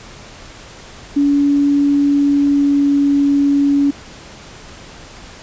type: tone with pitch glide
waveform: sine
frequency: 284.8 to 282.8 Hz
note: C#4 to C#4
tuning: +47 to +35 cents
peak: -10 dBFS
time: 1.16-3.91 s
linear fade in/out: 10 ms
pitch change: -12 cents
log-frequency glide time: 2.09-3.2 s
effects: pink hiss -37 dBFS RMS until 5.42 s + resampled to 16000 Hz